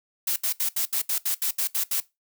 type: noise bursts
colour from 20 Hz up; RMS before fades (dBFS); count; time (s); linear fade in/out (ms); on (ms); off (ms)
blue; -25; 11; 0.27-2.002; 5; 92; 72
effects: noise-tail reverb RT60 0.2 s tail -19 dB re dry